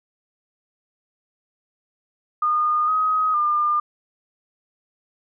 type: tone with pitch steps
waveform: sine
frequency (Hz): 1222 / 1261 / 1203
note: D#6 / D#6 / D6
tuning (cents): -32 / +23 / +41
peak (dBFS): -17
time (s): 2.42-3.8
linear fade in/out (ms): 5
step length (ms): 460
effects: none